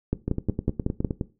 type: two click trains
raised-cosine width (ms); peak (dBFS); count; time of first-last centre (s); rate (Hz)
3; -10 / -13; 6 / 10; 0.13-1.047 / 0.28-1.212; 5.45 / 9.66
effects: noise-tail reverb RT60 0.3 s tail -17 dB re dry